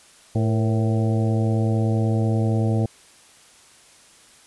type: harmonic tone with a mistuned harmonic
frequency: 110.5 Hz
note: A2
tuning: 8 cents sharp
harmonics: 1 / 2 / 3 / 4 / 5 / 6 / 7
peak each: -19 / -25 / -29 / -31 / -33 / -35 / -36 dBFS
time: 0.35-2.86 s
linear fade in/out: 5 ms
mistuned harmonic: 4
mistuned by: +77 cents
effects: white hiss -51 dBFS RMS until 4.46 s + resampled to 24000 Hz

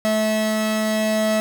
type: tone pair together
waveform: 45% pulse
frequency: 216.9 / 650 Hz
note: A3 / E5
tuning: -25 / -24 cents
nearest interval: octave + perfect fifth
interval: 1901 cents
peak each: -21 dBFS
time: 0.05-1.4 s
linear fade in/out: 0 ms
effects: none

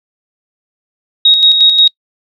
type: tone with tremolo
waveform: sine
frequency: 3773 Hz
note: A#7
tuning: 20 cents sharp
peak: -3 dBFS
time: 1.25-1.88 s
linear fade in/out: 5 ms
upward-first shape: square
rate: 5.6 Hz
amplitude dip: 45%
effects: noise-tail reverb RT60 0.1 s tail -26 dB re dry

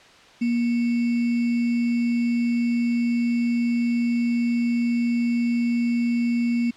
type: tone with sample-and-hold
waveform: sine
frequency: 237.1 Hz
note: A#3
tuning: 30 cents sharp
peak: -19 dBFS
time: 0.41-6.71 s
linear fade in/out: 10 ms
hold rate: 2450 Hz
effects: white hiss -49 dBFS RMS until 6.76 s + low-pass 4000 Hz 12 dB/octave

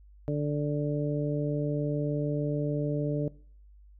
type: harmonic tone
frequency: 146.83 Hz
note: D3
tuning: in tune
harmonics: 1 / 2 / 3 / 4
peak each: -29 / -32 / -34 / -35 dBFS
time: 0.28-3.28 s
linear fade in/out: 0 ms
effects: noise-tail reverb RT60 0.5 s tail -21 dB re dry + added 50 Hz sine -51 dBFS peak until 3.99 s

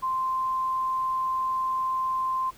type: tone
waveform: sine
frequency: 1043 Hz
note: C6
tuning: 6 cents flat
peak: -24 dBFS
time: 0.02-2.51 s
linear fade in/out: 20 ms
effects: pink hiss -53 dBFS RMS until 2.57 s

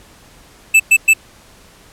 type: tone bursts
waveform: square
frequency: 2634 Hz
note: E7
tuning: 2 cents flat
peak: -6 dBFS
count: 3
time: 0.74-1.137 s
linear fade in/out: 10 ms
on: 59 ms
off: 110 ms
effects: pink hiss -45 dBFS RMS until 1.92 s + low-pass 12000 Hz 12 dB/octave

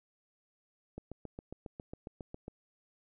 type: click train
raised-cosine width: 2 ms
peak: -29 dBFS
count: 12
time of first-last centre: 0.98-2.481 s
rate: 7.33 Hz
effects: none

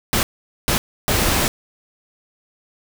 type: noise bursts at uneven times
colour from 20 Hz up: pink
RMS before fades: -18 dBFS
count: 3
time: 0.13-0.23 / 0.68-0.78 / 1.08-1.48 s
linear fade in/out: 0 ms
effects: none

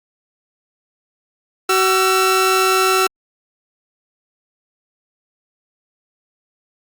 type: tone pair together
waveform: sawtooth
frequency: 377.1 / 1340 Hz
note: F#4 / E6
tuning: +33 / +28 cents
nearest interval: octave + minor seventh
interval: 2195 cents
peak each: -12 dBFS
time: 1.69-3.07 s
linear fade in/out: 5 ms
effects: Opus 48 kbps

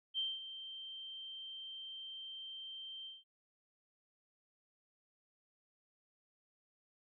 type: tone with ADSR envelope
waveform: sine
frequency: 3136 Hz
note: G7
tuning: in tune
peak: -33 dBFS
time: 0.14-3.24 s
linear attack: 42 ms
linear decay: 210 ms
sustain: -12 dB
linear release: 180 ms
effects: none

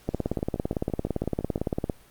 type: two click trains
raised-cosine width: 2 ms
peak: -23 / -12 dBFS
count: 8 / 33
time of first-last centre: 0.39-1.578 / 0.09-1.898 s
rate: 5.89 / 17.7 Hz
effects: pink hiss -56 dBFS RMS until 2.1 s + Opus 48 kbps

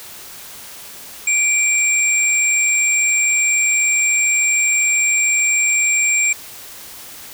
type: tone pair together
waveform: sine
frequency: 2349 / 7458 Hz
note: D7 / A#8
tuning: 0 / 0 cents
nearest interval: octave + minor sixth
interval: 2000 cents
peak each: -16 dBFS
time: 1.27-6.33 s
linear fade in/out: 5 ms
effects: white hiss -36 dBFS RMS until 7.33 s

